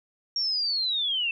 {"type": "linear sweep", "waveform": "sine", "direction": "down", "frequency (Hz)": [5588, 2637], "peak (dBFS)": -24, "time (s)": [0.36, 1.31], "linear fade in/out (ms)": 2, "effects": []}